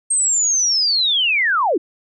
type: linear sweep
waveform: sine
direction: down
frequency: 8510 to 273 Hz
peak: -14 dBFS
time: 0.1-1.78 s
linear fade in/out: 10 ms
effects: none